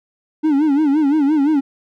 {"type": "tone with vibrato", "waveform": "triangle", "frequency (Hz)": 293.7, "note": "D4", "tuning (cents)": 0, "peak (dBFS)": -10, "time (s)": [0.43, 1.61], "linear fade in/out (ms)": 20, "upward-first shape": "sine", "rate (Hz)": 5.8, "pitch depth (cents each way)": 130, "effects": []}